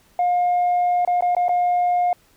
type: tone with dropouts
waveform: sine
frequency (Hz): 712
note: F5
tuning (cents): +33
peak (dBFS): -14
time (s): 0.19-2.13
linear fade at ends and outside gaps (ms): 2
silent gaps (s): 1.05-1.075 / 1.208-1.223 / 1.35-1.366 / 1.483-1.492
effects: tanh soft clip ceiling -14 dBFS + pink hiss -57 dBFS RMS until 2.36 s